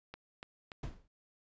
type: click train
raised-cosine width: 0.3 ms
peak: -29 dBFS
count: 3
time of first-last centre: 0.14-0.718 s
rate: 3.46 Hz
type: noise with exponential decay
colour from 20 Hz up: brown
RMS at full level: -35 dBFS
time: 0.83-1.08 s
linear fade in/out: 5 ms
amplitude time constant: 54 ms
effects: resampled to 16000 Hz